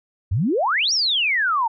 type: exponential two-way sweep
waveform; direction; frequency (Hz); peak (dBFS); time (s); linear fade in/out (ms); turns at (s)
sine; up then down; 81.8 to 5790 to 868; -17; 0.31-1.68; 10; 0.93
effects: none